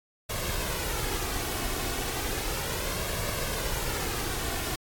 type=noise with flanger; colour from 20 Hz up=pink; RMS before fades=-31 dBFS; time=0.29-4.76 s; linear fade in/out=10 ms; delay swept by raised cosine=1.8 to 2.75 ms; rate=0.34 Hz; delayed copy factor=+0.5; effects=AAC 64 kbps